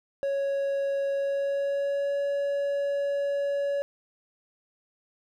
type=tone with pitch glide; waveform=triangle; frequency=554.4 to 564.4 Hz; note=C#5 to C#5; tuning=0 to +31 cents; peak=-23 dBFS; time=0.23-3.82 s; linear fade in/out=0 ms; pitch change=+31 cents; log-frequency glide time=1.13-2.19 s; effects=none